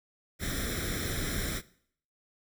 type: noise with comb filter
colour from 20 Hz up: pink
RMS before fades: -33 dBFS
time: 0.39-1.62 s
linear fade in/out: 50 ms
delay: 0.54 ms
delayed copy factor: +0.85
effects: noise-tail reverb RT60 0.6 s tail -19 dB re dry